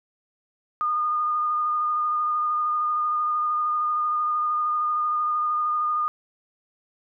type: tone with vibrato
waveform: sine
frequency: 1221 Hz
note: D#6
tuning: 33 cents flat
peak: -21 dBFS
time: 0.81-6.08 s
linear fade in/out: 0 ms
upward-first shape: sine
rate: 13 Hz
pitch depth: 16 cents each way
effects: none